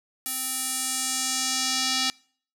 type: tone with band-pass filter sweep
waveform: square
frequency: 260.2 Hz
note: C4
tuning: 9 cents flat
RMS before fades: -27 dBFS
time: 0.26-2.1 s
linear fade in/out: 0 ms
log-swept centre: 12000 to 4600 Hz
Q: 1.6
effects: noise-tail reverb RT60 0.5 s tail -25 dB re dry